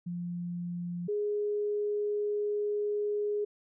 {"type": "tone pair in turn", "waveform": "sine", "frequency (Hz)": [174.61, 415.3], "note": ["F3", "G#4"], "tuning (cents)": [0, 0], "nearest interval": "octave + minor third", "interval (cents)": 1500, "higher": "second", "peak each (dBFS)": [-33, -28], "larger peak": "second", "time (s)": [[0.06, 1.08], [1.08, 3.45]], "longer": "second", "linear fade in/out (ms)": 10, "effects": []}